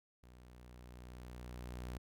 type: tone with level ramp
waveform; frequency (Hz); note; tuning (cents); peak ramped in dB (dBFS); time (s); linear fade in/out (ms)
sawtooth; 61.3; B1; -12; -54 to -38; 0.23-1.98; 5
effects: none